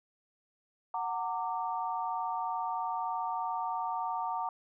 sine chord, Gb augmented, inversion none, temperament equal with one note detuned, 740 / 916.8 / 1174.7 Hz, Gb5 / Bb5 / D6, 0 / -29 / 0 cents, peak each -36 / -34 / -38 dBFS, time 0.94-4.49 s, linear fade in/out 2 ms, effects none

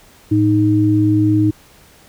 sine tone pair together, 109.47 / 310.7 Hz, A2 / D#4, -8 / -2 cents, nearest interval octave + tritone, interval 1806 cents, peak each -15 / -12 dBFS, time 0.31-1.51 s, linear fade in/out 10 ms, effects pink hiss -47 dBFS RMS until 2.08 s

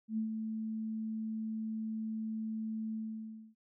sine tone with ADSR envelope, 220 Hz, A3, in tune, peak -30 dBFS, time 0.08-3.55 s, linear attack 94 ms, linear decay 110 ms, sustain -5 dB, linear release 610 ms, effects none

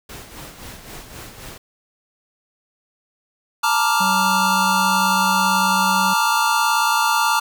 pink noise with tremolo, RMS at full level -35 dBFS, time 0.09-1.58 s, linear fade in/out 5 ms, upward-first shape sine, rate 3.8 Hz, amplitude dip 55%
square chord, Bb major seventh, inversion third, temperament equal with one note detuned, 880 / 938.3 / 1174.7 / 1396.9 Hz, A5 / Bb5 / D6 / F6, 0 / +11 / 0 / 0 cents, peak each -22 dBFS, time 3.63-7.4 s, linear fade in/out 10 ms
harmonic tone, 190 Hz, F#3, 46 cents sharp, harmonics 1 / 3 / 5, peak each -24 / -37 / -37 dBFS, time 4-6.14 s, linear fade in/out 10 ms
effects none

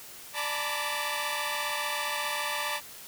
15% pulse tone cluster, 590 / 865 / 912 / 989 / 1165 Hz, D5 / A5 / A#5 / B5 / D6, +8 / -30 / -38 / +2 / -14 cents, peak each -30 dBFS, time 0.33-2.81 s, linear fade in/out 50 ms, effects white hiss -46 dBFS RMS until 3.07 s

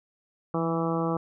harmonic tone with a mistuned harmonic, 164.81 Hz, E3, in tune, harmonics 1 / 2 / 3 / 4 / 5 / 6 / 7 / 8, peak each -29 / -30 / -31 / -36 / -35 / -39 / -34 / -40 dBFS, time 0.54-1.17 s, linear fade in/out 2 ms, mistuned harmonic 1, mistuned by +32 cents, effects none

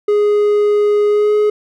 triangle tone with pitch glide, 415.3 to 420.9 Hz, G#4 to G#4, 0 to +23 cents, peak -8 dBFS, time 0.08-1.5 s, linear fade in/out 5 ms, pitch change +23 cents, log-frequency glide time 1.08-1.34 s, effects none

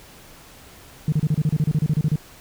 sine tone bursts, 152.3 Hz, D#3, 37 cents flat, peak -14 dBFS, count 15, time 1.08-2.158 s, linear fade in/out 2 ms, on 42 ms, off 32 ms, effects tanh soft clip ceiling -13 dBFS + pink hiss -46 dBFS RMS until 2.4 s

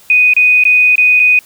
sine tone with dropouts, 2489 Hz, D#7, in tune, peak -5 dBFS, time 0.1-1.39 s, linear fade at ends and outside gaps 2 ms, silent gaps 0.336-0.365 / 0.638-0.652 / 0.956-0.98 / 1.196-1.199 s, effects white hiss -43 dBFS RMS until 1.45 s

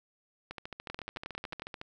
two click trains, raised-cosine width 0.3 ms, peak -24 / -22 dBFS, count 19 / 9, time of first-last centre 0.51-1.814 / 0.9-1.621 s, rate 13.8 / 11.1 Hz, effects none

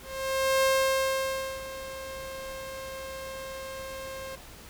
sawtooth tone with ADSR envelope, 532 Hz, C5, 29 cents sharp, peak -17 dBFS, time 0.02-4.36 s, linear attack 610 ms, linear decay 970 ms, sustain -16 dB, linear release 13 ms, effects added 60 Hz sine -51 dBFS peak until 4.69 s + pink hiss -48 dBFS RMS until 4.69 s

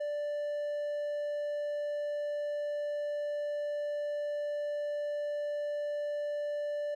triangle tone, 587.3 Hz, D5, in tune, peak -30 dBFS, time 0-6.95 s, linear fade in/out 10 ms, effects none

